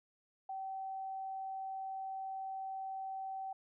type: tone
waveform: sine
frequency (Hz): 769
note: G5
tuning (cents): -33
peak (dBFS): -39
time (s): 0.49-3.53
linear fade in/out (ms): 5
effects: none